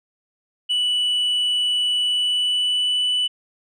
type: tone with pitch glide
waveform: sine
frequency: 2960 to 2979 Hz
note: F#7 to F#7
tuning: 0 to +11 cents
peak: -15 dBFS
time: 0.69-3.28 s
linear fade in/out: 20 ms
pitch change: +11 cents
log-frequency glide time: 2.02-3.07 s
effects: tanh soft clip ceiling -17 dBFS